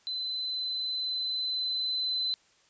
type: tone with level ramp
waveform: sine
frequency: 4039 Hz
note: B7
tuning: 38 cents sharp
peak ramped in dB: -31 to -27 dBFS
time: 0.07-2.34 s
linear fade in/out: 0 ms
effects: white hiss -64 dBFS RMS until 2.69 s + resampled to 16000 Hz